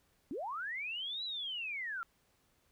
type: linear two-way sweep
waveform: sine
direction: up then down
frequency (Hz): 234.6 to 3998 to 1319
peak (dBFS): -37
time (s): 0.31-2.03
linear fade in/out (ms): 0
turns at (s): 1.24
effects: pink hiss -73 dBFS RMS until 2.71 s